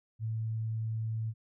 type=tone; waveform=sine; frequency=111.3 Hz; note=A2; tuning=20 cents sharp; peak=-31 dBFS; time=0.19-1.34 s; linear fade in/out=50 ms; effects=none